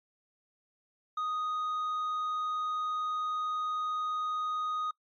sine tone with tanh clipping, 1244.5 Hz, D#6, in tune, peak -31 dBFS, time 1.17-4.91 s, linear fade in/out 5 ms, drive 4 dB, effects noise-tail reverb RT60 0.1 s tail -24 dB re dry + MP3 64 kbps

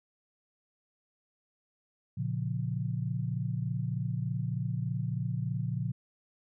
sine chord, Bb minor, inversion none, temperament just, 116.54 / 139.85 / 174.81 Hz, Bb2 / Db3 / F3, 0 / +16 / +2 cents, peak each -33 / -34 / -36 dBFS, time 2.17-5.92 s, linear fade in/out 10 ms, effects none

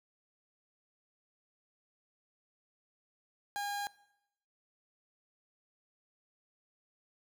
30% pulse tone, 813 Hz, G#5, 37 cents flat, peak -32 dBFS, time 3.56-3.87 s, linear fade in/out 0 ms, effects noise-tail reverb RT60 0.8 s tail -20 dB re dry

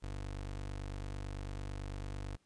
25% pulse tone, 49 Hz, G1, in tune, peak -36 dBFS, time 0.02-2.37 s, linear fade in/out 20 ms, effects pink hiss -75 dBFS RMS until 2.45 s + resampled to 22050 Hz

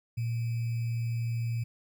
sine tone with sample-and-hold, 116.54 Hz, A#2, in tune, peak -28 dBFS, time 0.17-1.64 s, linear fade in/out 10 ms, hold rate 2450 Hz, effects none

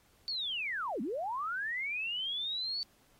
sine linear two-way sweep, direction down then up, 4540 to 196 to 4540 Hz, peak -33 dBFS, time 0.28-2.83 s, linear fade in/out 0 ms, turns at 1.01 s, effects pink hiss -67 dBFS RMS until 3.19 s + AAC 48 kbps

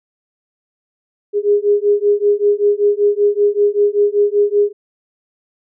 sine beating tone pair, 408.4 / 413.6 Hz, G#4 / G#4, -29 / -7 cents, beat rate 5.2 Hz, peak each -14 dBFS, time 1.33-4.73 s, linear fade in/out 50 ms, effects none

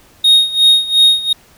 triangle tone with tremolo, 3729 Hz, A#7, in tune, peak -3 dBFS, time 0.24-1.33 s, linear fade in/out 5 ms, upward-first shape sine, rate 2.8 Hz, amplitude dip 85%, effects pink hiss -47 dBFS RMS until 1.57 s

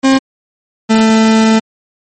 40% pulse tone pair in turn, 267.2 / 221.3 Hz, C4 / A3, +36 / +10 cents, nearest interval minor third, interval 326 cents, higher first, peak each -5 dBFS, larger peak neither, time 0.03-0.19 / 0.89-1.6 s, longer second, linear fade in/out 20 ms, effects MP3 32 kbps

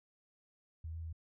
sine tone with pitch steps, 80.6 / 82.1 / 81.2 Hz, E2 / E2 / E2, -38 / -6 / -26 cents, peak -40 dBFS, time 0.84-1.128 s, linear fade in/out 5 ms, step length 96 ms, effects none

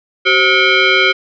sine tone with frequency modulation, 380 Hz, F#4, 46 cents sharp, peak -8 dBFS, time 0.25-1.13 s, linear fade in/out 20 ms, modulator 907 Hz, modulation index 3.3, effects none

